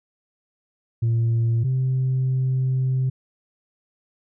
sine tone pair in turn, 115.4 / 130.17 Hz, A#2 / C3, -17 / -9 cents, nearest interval major second, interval 208 cents, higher second, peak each -15 / -17 dBFS, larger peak first, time 1.02-1.64 / 1.64-3.1 s, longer second, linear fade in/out 10 ms, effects tanh soft clip ceiling -16 dBFS

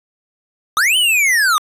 square linear two-way sweep, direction up then down, 1174.7 to 3084 to 1174.7 Hz, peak -12 dBFS, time 0.77-1.58 s, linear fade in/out 0 ms, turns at 0.97 s, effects resampled to 32000 Hz

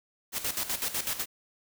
white noise with tremolo, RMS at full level -30 dBFS, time 0.32-1.26 s, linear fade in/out 50 ms, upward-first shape square, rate 8 Hz, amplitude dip 70%, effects none

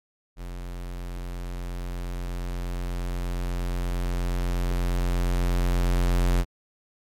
square tone with level ramp, 44.21 Hz, F1, 22 cents sharp, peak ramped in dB -34 to -19 dBFS, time 0.36-6.45 s, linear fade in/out 50 ms, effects MP3 64 kbps

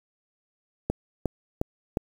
click train, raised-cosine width 2 ms, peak -11 dBFS, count 4, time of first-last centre 0.9-1.971 s, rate 2.8 Hz, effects 7-bit

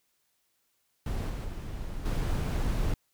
brown noise with level steps, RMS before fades -31 / -34 / -37 / -28 dBFS, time 1.06-2.94 s, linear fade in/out 2 ms, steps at 1.29 / 1.44 / 2.05 s, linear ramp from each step 10 ms, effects white hiss -74 dBFS RMS until 3.13 s

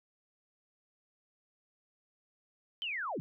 sine linear sweep, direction down, 3136 to 112.8 Hz, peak -34 dBFS, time 2.82-3.2 s, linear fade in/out 0 ms, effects none

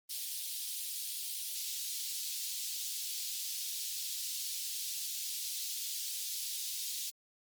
pink high-pass noise, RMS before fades -39 dBFS, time 0.09-7.11 s, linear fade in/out 20 ms, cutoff 3600 Hz, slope 24 dB/octave, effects Opus 32 kbps

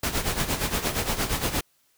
pink noise with tremolo, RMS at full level -24 dBFS, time 0.03-1.61 s, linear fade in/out 5 ms, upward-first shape sine, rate 8.6 Hz, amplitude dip 70%, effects white hiss -66 dBFS RMS until 1.97 s

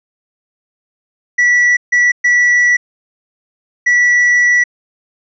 triangle tone bursts at uneven times, 1951 Hz, B6, 22 cents flat, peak -6 dBFS, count 4, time 1.38-1.77 / 1.92-2.12 / 2.24-2.77 / 3.86-4.64 s, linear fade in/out 10 ms, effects resampled to 16000 Hz

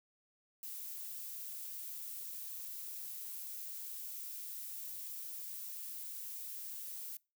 violet noise, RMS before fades -45 dBFS, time 0.63-7.17 s, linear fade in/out 2 ms, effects noise-tail reverb RT60 0.3 s tail -25 dB re dry

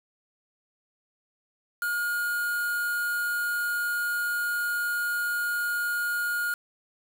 triangle tone with quantisation, 1427 Hz, F6, 37 cents sharp, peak -24 dBFS, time 1.82-6.54 s, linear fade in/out 2 ms, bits 6, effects none

